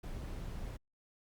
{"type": "noise", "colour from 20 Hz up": "brown", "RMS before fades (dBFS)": -42, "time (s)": [0.03, 0.77], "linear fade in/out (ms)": 10, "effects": ["Opus 48 kbps"]}